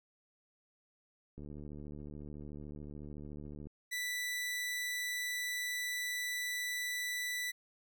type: click train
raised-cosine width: 3 ms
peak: -35 dBFS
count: 170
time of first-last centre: 1.38-3.67 s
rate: 73.8 Hz
type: tone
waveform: sawtooth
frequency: 1975.5 Hz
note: B6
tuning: in tune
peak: -32 dBFS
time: 3.91-7.52 s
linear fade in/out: 20 ms
effects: none